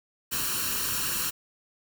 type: noise with comb filter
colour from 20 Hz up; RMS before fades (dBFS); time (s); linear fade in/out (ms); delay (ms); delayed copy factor
white; -29; 0.31-1.31; 20; 0.71; +0.7
effects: none